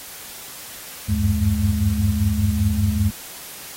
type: tone cluster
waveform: sine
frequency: 76.8 / 94.4 / 99.5 / 211.3 Hz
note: D#2 / F#2 / G2 / G#3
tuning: -22 / +35 / +26 / +30 cents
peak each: -22 dBFS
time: 1.08-3.11 s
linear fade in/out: 20 ms
effects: white hiss -37 dBFS RMS until 3.76 s + AAC 48 kbps